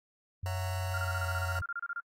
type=tone with pitch glide; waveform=sine; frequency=92.5 to 88.94 Hz; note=F#2 to F2; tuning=0 to +32 cents; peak=-32 dBFS; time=0.43-1.62 s; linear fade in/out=5 ms; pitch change=-68 cents; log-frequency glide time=0.91-1.3 s
type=chord; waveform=sawtooth; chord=F# dominant seventh; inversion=second; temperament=just; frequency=555 / 666 / 740 / 925 Hz; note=C#5 / E5 / F#5 / A#5; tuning=+2 / +18 / 0 / -14 cents; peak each=-40 dBFS; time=0.46-1.59 s; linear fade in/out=0 ms
type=tone bursts; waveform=sine; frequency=1396.9 Hz; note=F6; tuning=in tune; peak=-33 dBFS; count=16; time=0.94-1.999 s; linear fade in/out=2 ms; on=39 ms; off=29 ms
effects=AAC 48 kbps